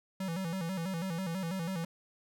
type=tone with vibrato; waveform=square; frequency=177.9 Hz; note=F3; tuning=32 cents sharp; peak=-34 dBFS; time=0.2-1.85 s; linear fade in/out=5 ms; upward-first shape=square; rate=6.1 Hz; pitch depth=120 cents each way; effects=none